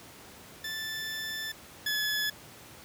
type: tone pair in turn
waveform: 20% pulse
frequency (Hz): 1760 / 1710.9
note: A6 / A6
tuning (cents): 0 / -49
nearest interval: unison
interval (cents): 49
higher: first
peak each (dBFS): -29 / -23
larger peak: second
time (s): 0.64-1.52 / 1.86-2.3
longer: first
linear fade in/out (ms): 5
effects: pink hiss -50 dBFS RMS until 2.84 s + high-pass 80 Hz 12 dB/octave